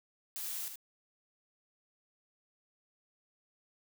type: noise with echo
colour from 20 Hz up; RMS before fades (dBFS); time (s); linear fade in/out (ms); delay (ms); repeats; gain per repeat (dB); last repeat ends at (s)
blue; -40; 0.36-0.68; 0; 77; 1; -6; 0.757
effects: none